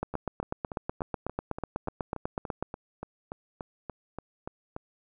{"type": "two click trains", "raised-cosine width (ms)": 1, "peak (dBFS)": [-16, -22], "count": [22, 17], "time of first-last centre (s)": [[0.03, 2.626], [0.14, 4.764]], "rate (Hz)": [8.09, 3.46], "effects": []}